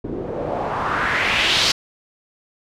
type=noise with low-pass filter sweep; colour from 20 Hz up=white; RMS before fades=-21 dBFS; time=0.04-1.72 s; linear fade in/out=5 ms; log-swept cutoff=300 to 4700 Hz; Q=2.4; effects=none